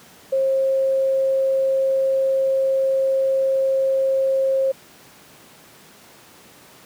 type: tone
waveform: sine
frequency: 535 Hz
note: C5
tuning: 38 cents sharp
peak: -16 dBFS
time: 0.32-4.72 s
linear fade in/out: 10 ms
effects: pink hiss -47 dBFS RMS until 6.85 s + high-pass 150 Hz 12 dB/octave